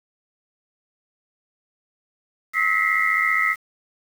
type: tone cluster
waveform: sine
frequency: 1290 / 1933 / 2008 / 2111 Hz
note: E6 / B6 / B6 / C7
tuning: -38 / -38 / +28 / +15 cents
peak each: -23 dBFS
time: 2.53-3.56 s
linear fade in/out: 50 ms
effects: 7-bit